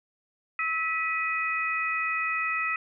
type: tone cluster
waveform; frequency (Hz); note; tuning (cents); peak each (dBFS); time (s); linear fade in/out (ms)
sine; 1296 / 1959 / 2507; E6 / B6 / D#7; -30 / -15 / +12; -30; 0.59-2.76; 2
effects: none